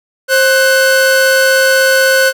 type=tone pair together; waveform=45% pulse; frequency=530 / 1493.9 Hz; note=C5 / F#6; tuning=+22 / +16 cents; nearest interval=octave + tritone; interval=1794 cents; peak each=-10 dBFS; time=0.28-2.33 s; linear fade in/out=50 ms; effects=none